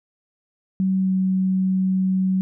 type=tone with pitch glide; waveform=sine; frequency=189.5 to 188.08 Hz; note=F#3 to F#3; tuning=+42 to +29 cents; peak=-17 dBFS; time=0.8-2.41 s; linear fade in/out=0 ms; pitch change=-13 cents; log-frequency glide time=0.99-1.12 s; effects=none